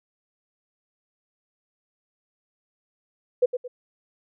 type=tone with echo; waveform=sine; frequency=496.8 Hz; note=B4; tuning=10 cents sharp; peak=-14 dBFS; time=3.42-3.46 s; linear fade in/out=10 ms; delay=110 ms; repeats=2; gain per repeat=-9 dB; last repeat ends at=3.68 s; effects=none